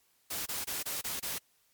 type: noise bursts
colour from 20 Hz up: white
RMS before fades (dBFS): -36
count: 6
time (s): 0.3-1.385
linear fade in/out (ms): 10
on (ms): 160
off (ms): 25
effects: white hiss -70 dBFS RMS until 1.73 s + MP3 96 kbps